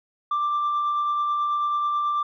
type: tone with tremolo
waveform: sine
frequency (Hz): 1179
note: D6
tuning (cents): +6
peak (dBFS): -18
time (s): 0.31-2.23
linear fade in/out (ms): 5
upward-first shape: triangle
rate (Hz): 9.2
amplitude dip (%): 30
effects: tanh soft clip ceiling -19 dBFS